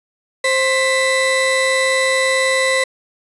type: tone pair together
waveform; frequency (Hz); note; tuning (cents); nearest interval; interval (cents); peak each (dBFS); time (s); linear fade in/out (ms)
35% pulse; 526.8 / 1989; C5 / B6; +12 / +12; octave + major seventh; 2300; -15; 0.44-2.84; 5
effects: resampled to 24000 Hz + 7-bit